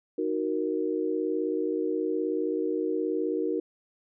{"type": "chord", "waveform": "sine", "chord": "D# minor", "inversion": "none", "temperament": "equal", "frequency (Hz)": [311.1, 370, 466.2], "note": ["D#4", "F#4", "A#4"], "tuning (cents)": [0, 0, 0], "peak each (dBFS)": -30, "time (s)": [0.18, 3.6], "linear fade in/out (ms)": 5, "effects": []}